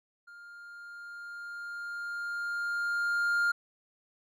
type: tone with level ramp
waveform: triangle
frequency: 1405 Hz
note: F6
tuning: 10 cents sharp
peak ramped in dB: -46 to -22 dBFS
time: 0.27-3.52 s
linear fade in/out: 10 ms
effects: none